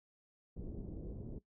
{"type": "low-pass noise", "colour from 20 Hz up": "pink", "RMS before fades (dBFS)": -45, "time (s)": [0.56, 1.39], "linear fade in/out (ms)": 10, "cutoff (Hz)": 420, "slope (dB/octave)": 24, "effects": ["noise-tail reverb RT60 0.1 s tail -17 dB re dry"]}